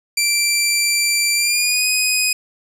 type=tone with pitch glide; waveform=15% pulse; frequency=2349 to 2503 Hz; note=D7 to D#7; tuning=0 to +10 cents; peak=-8 dBFS; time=0.17-2.33 s; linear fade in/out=5 ms; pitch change=+110 cents; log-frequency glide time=1.34-1.87 s; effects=none